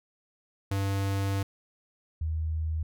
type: tone pair in turn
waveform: square / sine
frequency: 98.2 / 79.26 Hz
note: G2 / D#2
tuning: +4 / +33 cents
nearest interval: major third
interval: 371 cents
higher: first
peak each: -27 dBFS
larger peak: neither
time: 0.71-1.43 / 2.21-2.83 s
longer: first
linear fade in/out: 5 ms
effects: none